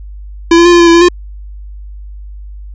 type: tone with pitch steps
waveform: square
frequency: 336.1 / 341.4 / 349.5 / 345.6 / 341.4 / 335.4 / 340.5 / 353.3 Hz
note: E4 / F4 / F4 / F4 / F4 / E4 / F4 / F4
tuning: +34 / -39 / +1 / -18 / -39 / +30 / -44 / +20 cents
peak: -3 dBFS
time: 0.51-1.086 s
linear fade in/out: 5 ms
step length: 72 ms
effects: added 50 Hz sine -25 dBFS peak until 2.74 s + resampled to 16000 Hz